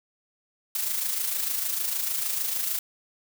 blue noise with amplitude modulation, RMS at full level -26 dBFS, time 0.75-2.79 s, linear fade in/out 2 ms, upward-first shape sine, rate 26.6 Hz, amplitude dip 50%, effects none

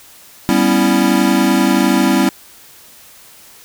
square chord, C# half-diminished seventh, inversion second, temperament equal, 196 / 246.9 / 277.2 / 329.6 Hz, G3 / B3 / C#4 / E4, 0 / 0 / 0 / 0 cents, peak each -17 dBFS, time 0.49-2.29 s, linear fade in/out 0 ms, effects white hiss -42 dBFS RMS until 3.64 s

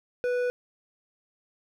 sine tone with hard clipping, 492.7 Hz, B4, 4 cents flat, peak -26 dBFS, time 0.24-0.5 s, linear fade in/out 0 ms, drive 8 dB, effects none

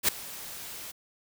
white noise with ADSR envelope, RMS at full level -21 dBFS, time 0.03-0.92 s, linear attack 54 ms, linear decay 4 ms, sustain -20 dB, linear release 14 ms, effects none

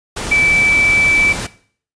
sine tone in noise, 2314 Hz, D7, 26 cents flat, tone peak -9 dBFS, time 0.31-1.33 s, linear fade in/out 10 ms, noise pink, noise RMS -23 dBFS, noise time 0.16-1.47 s, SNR +11 dB, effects noise-tail reverb RT60 0.5 s tail -17 dB re dry + resampled to 22050 Hz

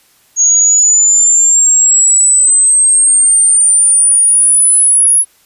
sine exponential sweep, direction up, 6610 to 10548 Hz, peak -5 dBFS, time 0.36-5.25 s, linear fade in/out 50 ms, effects white hiss -50 dBFS RMS until 5.45 s + resampled to 32000 Hz

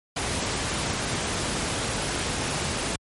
pink noise, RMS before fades -27 dBFS, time 0.16-2.96 s, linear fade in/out 5 ms, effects high-pass 60 Hz 12 dB/octave + MP3 48 kbps

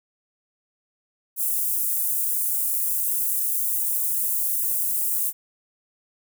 white high-pass noise, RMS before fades -24 dBFS, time 1.36-5.33 s, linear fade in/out 50 ms, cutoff 9300 Hz, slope 24 dB/octave, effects none

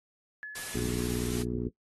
sine tone with exponential decay, 1709 Hz, G#6, 49 cents sharp, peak -35 dBFS, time 0.43-1.49 s, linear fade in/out 0 ms, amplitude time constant 230 ms
white noise, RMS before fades -39 dBFS, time 0.55-1.43 s, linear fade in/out 5 ms
harmonic tone, 60.3 Hz, B1, 41 cents flat, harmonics 1 / 2 / 3 / 4 / 5 / 6 / 7, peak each -39 / -37 / -39 / -35 / -40 / -38 / -39 dBFS, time 0.74-1.69 s, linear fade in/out 10 ms
effects noise-tail reverb RT60 0.1 s tail -19 dB re dry + AAC 32 kbps

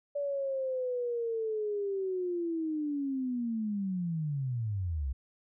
sine linear sweep, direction down, 577 to 61.5 Hz, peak -30 dBFS, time 0.15-5.13 s, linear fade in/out 10 ms, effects none

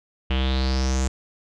square tone with low-pass filter sweep, 65.41 Hz, C2, in tune, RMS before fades -22 dBFS, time 0.3-1.08 s, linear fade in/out 5 ms, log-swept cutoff 2900 to 7400 Hz, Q 5.8, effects none

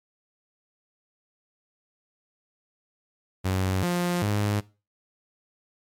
sawtooth tone with pitch steps, 94.2 / 176.2 / 103.5 Hz, F#2 / F3 / G#2, +32 / +16 / -5 cents, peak -19 dBFS, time 3.44-4.61 s, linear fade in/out 20 ms, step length 390 ms, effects noise-tail reverb RT60 0.3 s tail -20 dB re dry + MP3 96 kbps

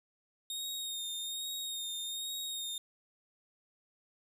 sawtooth tone with vibrato, 3703 Hz, A#7, 12 cents flat, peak -34 dBFS, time 0.5-2.78 s, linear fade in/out 2 ms, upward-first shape sine, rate 1.2 Hz, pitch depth 30 cents each way, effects none

